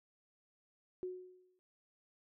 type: tone with exponential decay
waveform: sine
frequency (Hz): 366.4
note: F#4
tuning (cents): -17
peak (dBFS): -36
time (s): 1.03-1.59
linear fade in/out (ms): 0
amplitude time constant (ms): 120
effects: none